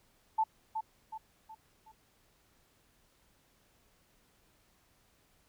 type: tone with echo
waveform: sine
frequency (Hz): 880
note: A5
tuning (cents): 0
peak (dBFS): -25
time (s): 0.38-0.44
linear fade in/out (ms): 10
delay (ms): 370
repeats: 4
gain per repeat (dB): -7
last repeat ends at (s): 1.92
effects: pink hiss -69 dBFS RMS until 5.48 s